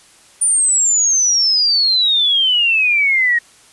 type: exponential sweep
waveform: sine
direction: down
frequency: 9400 to 1864.7 Hz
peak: -11 dBFS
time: 0.41-3.39 s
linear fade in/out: 10 ms
effects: white hiss -47 dBFS RMS until 3.72 s + resampled to 24000 Hz